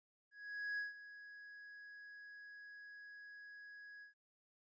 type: tone with ADSR envelope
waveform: triangle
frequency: 1665 Hz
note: G#6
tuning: 4 cents sharp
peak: -36 dBFS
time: 0.31-4.14 s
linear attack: 470 ms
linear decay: 150 ms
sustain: -15 dB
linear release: 120 ms
effects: resampled to 16000 Hz